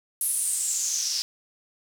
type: noise with band-pass filter sweep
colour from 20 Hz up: white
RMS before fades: -27 dBFS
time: 0.21-1.22 s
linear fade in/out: 0 ms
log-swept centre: 11000 to 5000 Hz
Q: 6.1
effects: none